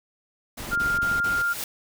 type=noise bursts; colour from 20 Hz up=pink; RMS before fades=-35 dBFS; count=4; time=0.57-1.426 s; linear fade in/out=10 ms; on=190 ms; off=32 ms
type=click train; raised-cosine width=3 ms; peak=-25 dBFS; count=13; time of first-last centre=0.69-1.201 s; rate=23.5 Hz
type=tone; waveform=sine; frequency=1401 Hz; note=F6; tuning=5 cents sharp; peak=-21 dBFS; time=0.71-1.54 s; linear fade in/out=20 ms
type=noise with exponential growth; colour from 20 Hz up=white; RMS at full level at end=-29 dBFS; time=1.08-1.64 s; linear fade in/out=2 ms; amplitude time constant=120 ms
effects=none